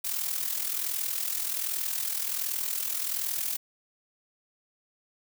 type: noise with amplitude modulation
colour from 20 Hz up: blue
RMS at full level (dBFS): -28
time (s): 0.04-3.57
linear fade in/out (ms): 10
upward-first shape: sine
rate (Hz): 41.3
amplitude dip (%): 65
effects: none